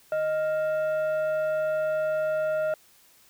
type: tone pair together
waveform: sine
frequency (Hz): 622.3 / 1397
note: D#5 / F6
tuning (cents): 0 / 0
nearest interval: octave + major second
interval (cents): 1400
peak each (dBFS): -22 / -32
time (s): 0.12-2.74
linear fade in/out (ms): 2
effects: tanh soft clip ceiling -21 dBFS + white hiss -58 dBFS RMS until 3.29 s